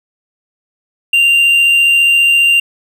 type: tone with amplitude modulation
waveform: triangle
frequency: 2781 Hz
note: F7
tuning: 8 cents flat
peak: -4 dBFS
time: 1.13-2.6 s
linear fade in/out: 5 ms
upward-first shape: sine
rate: 74.7 Hz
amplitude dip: 25%
effects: none